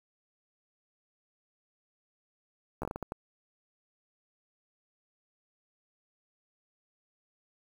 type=slowing click train; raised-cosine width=1 ms; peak=-21 dBFS; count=8; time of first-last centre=2.82-3.121 s; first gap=13 ms; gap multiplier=1.39; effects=8-bit